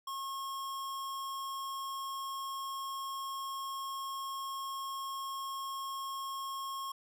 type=tone; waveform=square; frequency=1084 Hz; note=C#6; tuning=39 cents flat; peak=-38 dBFS; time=0.07-6.92 s; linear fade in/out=5 ms; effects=none